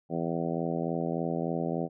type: harmonic tone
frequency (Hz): 83.4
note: E2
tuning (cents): +21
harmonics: 2 / 3 / 4 / 5 / 6 / 7 / 8 / 9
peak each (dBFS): -33 / -35 / -36 / -37 / -38 / -38 / -39 / -40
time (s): 0.09-1.89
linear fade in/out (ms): 50
effects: none